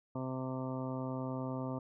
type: harmonic tone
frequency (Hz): 130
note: C3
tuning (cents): -11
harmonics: 1 / 2 / 3 / 4 / 5 / 6 / 7 / 8 / 9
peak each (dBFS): -40 / -39 / -48 / -45 / -46 / -57 / -48 / -53 / -50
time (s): 0.15-1.79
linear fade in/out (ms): 5
effects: none

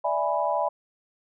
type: chord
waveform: sine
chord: E dominant seventh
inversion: third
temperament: equal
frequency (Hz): 587.3 / 659.3 / 830.6 / 987.8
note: D5 / E5 / G#5 / B5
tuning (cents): 0 / 0 / 0 / 0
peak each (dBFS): -28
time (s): 0.04-0.69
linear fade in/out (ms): 10
effects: none

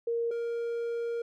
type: tone pair in turn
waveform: sine / triangle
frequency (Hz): 466.2 / 468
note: A#4 / A#4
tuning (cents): 0 / +7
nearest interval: unison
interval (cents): 7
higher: second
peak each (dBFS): -27 / -28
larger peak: first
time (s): 0.07-0.31 / 0.31-1.22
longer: second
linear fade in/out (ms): 5
effects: none

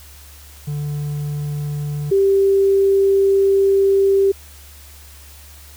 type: tone pair in turn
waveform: triangle / sine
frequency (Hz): 146.83 / 392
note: D3 / G4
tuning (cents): 0 / 0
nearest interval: octave + perfect fourth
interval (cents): 1700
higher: second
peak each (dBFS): -19 / -11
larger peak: second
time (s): 0.67-2.11 / 2.11-4.32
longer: second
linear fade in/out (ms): 10
effects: added 72 Hz sine -41 dBFS peak until 5.76 s + white hiss -44 dBFS RMS until 5.76 s

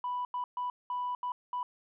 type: tone bursts at uneven times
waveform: sine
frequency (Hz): 987.8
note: B5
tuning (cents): 0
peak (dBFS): -30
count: 6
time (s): 0.04-0.25 / 0.34-0.44 / 0.57-0.7 / 0.9-1.15 / 1.23-1.32 / 1.53-1.63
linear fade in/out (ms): 2
effects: tanh soft clip ceiling -28 dBFS

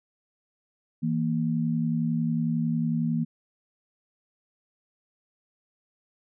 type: tone pair together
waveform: sine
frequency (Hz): 162.47 / 233.5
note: E3 / A#3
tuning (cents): -25 / +3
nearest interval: tritone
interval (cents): 628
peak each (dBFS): -26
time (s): 1.02-3.25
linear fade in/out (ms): 20
effects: none

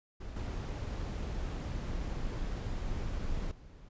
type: noise with level steps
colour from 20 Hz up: brown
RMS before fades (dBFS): -42 / -36 / -52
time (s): 0.2-3.89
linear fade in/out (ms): 10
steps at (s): 0.36 / 3.51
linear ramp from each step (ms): 5
effects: resampled to 16000 Hz

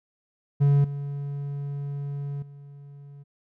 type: tone with level steps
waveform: triangle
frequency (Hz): 141.9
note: C#3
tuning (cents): +41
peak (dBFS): -14 / -27 / -40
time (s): 0.6-3.24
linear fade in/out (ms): 20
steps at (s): 0.84 / 2.42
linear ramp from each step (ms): 5
effects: none

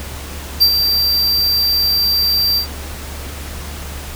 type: tone with ADSR envelope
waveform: square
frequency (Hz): 4700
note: D8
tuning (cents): +1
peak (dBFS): -6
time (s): 0.6-2.67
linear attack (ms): 22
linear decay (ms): 72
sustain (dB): -7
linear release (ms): 100
effects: added 72 Hz sine -28 dBFS peak until 4.15 s + pink hiss -31 dBFS RMS until 4.15 s

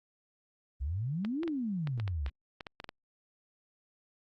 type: exponential two-way sweep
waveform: sine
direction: up then down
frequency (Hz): 61.74 to 349.2 to 61.74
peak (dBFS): -31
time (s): 0.8-2.3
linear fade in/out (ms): 20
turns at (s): 1.44
type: clicks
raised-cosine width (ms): 0.3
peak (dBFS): -25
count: 12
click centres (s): 1.249 / 1.433 / 1.478 / 1.873 / 1.999 / 2.078 / 2.263 / 2.608 / 2.668 / 2.801 / 2.843 / 2.891
effects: Opus 32 kbps

